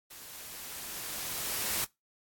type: noise with level ramp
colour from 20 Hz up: white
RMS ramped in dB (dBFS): -48 to -31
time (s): 0.1-1.85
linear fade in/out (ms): 10
effects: noise-tail reverb RT60 0.2 s tail -23 dB re dry + AAC 64 kbps